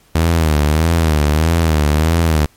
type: tone with vibrato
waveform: sawtooth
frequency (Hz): 78.7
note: D#2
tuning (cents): +20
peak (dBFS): -7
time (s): 0.15-2.46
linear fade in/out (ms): 5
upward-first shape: sine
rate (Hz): 1.6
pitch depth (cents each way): 110
effects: pink hiss -52 dBFS RMS until 2.56 s + MP3 64 kbps

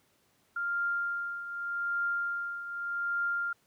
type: tone with tremolo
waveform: sine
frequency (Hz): 1397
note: F6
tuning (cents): 0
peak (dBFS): -27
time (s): 0.56-3.53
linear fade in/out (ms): 5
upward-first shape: triangle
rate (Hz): 0.84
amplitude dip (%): 70
effects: pink hiss -69 dBFS RMS until 3.66 s + high-pass 100 Hz 12 dB/octave

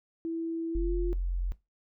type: tone with pitch glide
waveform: sine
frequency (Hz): 329.6 to 349.2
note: E4 to F4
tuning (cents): 0 to 0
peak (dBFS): -30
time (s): 0.25-1.13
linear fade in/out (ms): 0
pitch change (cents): +100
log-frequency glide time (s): 0.7-0.94
type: tone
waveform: sine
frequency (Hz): 44.25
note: F1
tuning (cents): +23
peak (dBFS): -27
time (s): 0.75-1.52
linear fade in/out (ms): 0
effects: noise-tail reverb RT60 0.2 s tail -18 dB re dry

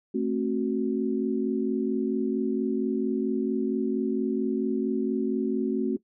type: chord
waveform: sine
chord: F# diminished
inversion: first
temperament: just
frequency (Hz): 222 / 266.4 / 370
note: A3 / C4 / F#4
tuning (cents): +16 / +31 / 0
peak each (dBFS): -28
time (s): 0.14-5.97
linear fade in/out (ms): 10
effects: noise-tail reverb RT60 0.1 s tail -18 dB re dry

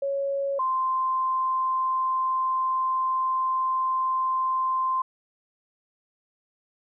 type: tone pair in turn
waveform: sine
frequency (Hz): 554.4 / 1042.3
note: C#5 / C6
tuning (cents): 0 / -7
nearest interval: major seventh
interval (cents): 1093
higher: second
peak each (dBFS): -24 / -22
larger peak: second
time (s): 0.02-0.59 / 0.59-5.02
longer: second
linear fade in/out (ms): 5
effects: none

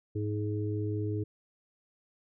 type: harmonic tone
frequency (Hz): 105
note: G#2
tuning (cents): +19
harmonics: 1 / 3 / 4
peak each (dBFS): -31 / -36 / -37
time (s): 0.15-1.24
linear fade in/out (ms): 10
effects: none

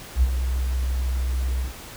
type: tone with ADSR envelope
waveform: sine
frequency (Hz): 63.4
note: B1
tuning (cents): +46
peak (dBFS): -12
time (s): 0.15-1.74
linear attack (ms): 76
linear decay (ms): 37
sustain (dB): -9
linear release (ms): 140
effects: pink hiss -40 dBFS RMS until 1.96 s

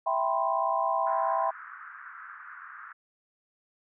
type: chord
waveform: sine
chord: C major seventh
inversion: first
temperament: equal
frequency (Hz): 659.3 / 784 / 987.8 / 1046.5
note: E5 / G5 / B5 / C6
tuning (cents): 0 / 0 / 0 / 0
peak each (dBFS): -30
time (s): 0.06-1.51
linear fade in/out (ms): 10
type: band-pass noise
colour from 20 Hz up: white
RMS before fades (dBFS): -45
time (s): 1.06-2.93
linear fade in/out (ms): 10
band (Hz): 1200 to 1600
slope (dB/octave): 48
effects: none

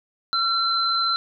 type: tone pair together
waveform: sine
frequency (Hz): 1358 / 4067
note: F6 / C8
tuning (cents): -49 / -50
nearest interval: octave + perfect fifth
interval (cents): 1899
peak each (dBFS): -22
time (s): 0.33-1.16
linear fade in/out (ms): 0
effects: none

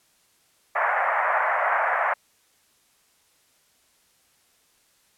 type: band-pass noise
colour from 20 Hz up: pink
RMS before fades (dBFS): -23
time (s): 0.75-2.14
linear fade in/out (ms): 10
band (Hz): 610 to 2000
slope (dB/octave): 48
effects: white hiss -63 dBFS RMS until 5.17 s + low-pass 12000 Hz 12 dB/octave

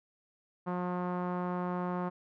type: tone with low-pass filter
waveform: sawtooth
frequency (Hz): 179.1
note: F3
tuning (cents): +44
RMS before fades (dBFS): -34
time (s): 0.66-2.1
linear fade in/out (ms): 20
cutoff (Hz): 1100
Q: 2.3
effects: none

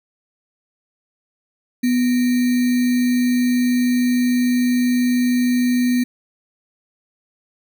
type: tone with sample-and-hold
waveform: sine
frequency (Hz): 246.9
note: B3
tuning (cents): 0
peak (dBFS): -14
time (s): 1.83-6.04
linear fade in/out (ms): 10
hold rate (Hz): 2100
effects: none

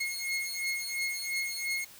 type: beating tone pair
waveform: sawtooth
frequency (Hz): 2158 / 2160.9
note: C#7 / C#7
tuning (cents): -47 / -45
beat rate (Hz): 2.9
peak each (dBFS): -31 / -31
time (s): 0-1.85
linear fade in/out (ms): 10
effects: white hiss -52 dBFS RMS until 1.99 s

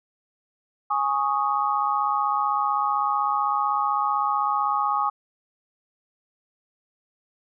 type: chord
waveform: sine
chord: Ab suspended fourth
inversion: none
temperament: equal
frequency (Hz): 830.6 / 1108.7 / 1244.5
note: Ab5 / Db6 / Eb6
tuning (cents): 0 / 0 / 0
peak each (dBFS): -25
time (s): 0.9-5.1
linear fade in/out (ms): 10
effects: none

